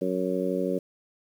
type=harmonic tone; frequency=92.5 Hz; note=F#2; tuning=in tune; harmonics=2 / 3 / 4 / 5 / 6; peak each=-31 / -31 / -31 / -31 / -31 dBFS; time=0.01-0.79 s; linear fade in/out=10 ms; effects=9-bit